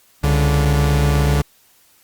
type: tone pair together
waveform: 45% pulse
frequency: 68.6 / 145.36 Hz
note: C#2 / D3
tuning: -17 / -17 cents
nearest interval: octave + minor second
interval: 1300 cents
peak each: -16 dBFS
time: 0.23-1.42 s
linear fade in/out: 10 ms
effects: white hiss -54 dBFS RMS until 2.03 s + Opus 48 kbps